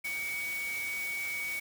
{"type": "tone in noise", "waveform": "sine", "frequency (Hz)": 2249, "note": "C#7", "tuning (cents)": 24, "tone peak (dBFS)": -33, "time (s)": [0.04, 1.6], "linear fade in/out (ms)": 10, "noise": "white", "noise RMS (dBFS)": -43, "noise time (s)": [0.04, 1.6], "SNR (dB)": 7, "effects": []}